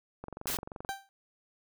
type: click train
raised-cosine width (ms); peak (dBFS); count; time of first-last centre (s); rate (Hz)
1; -27; 16; 0.24-0.892; 23
type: noise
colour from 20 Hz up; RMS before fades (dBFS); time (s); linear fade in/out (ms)
white; -34; 0.47-0.57; 0
type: tone with exponential decay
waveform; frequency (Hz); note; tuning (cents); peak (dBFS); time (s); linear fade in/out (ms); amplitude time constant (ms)
30% pulse; 784; G5; 0; -27; 0.89-1.09; 0; 42
effects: none